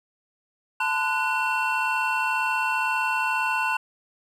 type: tone cluster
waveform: triangle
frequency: 878 / 1020 / 1472 / 2709 Hz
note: A5 / C6 / F#6 / E7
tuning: -4 / -44 / -9 / +47 cents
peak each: -26 dBFS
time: 0.8-3.77 s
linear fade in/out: 5 ms
effects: none